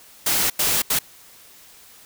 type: noise bursts at uneven times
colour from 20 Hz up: white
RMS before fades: -20 dBFS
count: 3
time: 0.26-0.5 / 0.59-0.82 / 0.9-0.99 s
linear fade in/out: 5 ms
effects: white hiss -48 dBFS RMS until 2.05 s